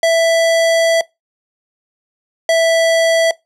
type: tone pair in turn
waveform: square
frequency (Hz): 661 / 658.6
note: E5 / E5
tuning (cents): +5 / -2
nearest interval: unison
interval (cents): 7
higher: first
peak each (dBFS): -10 / -10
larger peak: neither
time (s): 0.03-1.01 / 2.49-3.31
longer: first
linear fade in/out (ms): 2
effects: noise-tail reverb RT60 0.2 s tail -22 dB re dry + low-pass 9000 Hz 12 dB/octave